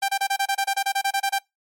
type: tone bursts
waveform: sawtooth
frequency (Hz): 788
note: G5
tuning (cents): +9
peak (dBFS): -16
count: 15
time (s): 0.02-1.388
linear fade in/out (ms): 10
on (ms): 66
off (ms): 27
effects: noise-tail reverb RT60 0.2 s tail -25 dB re dry + MP3 64 kbps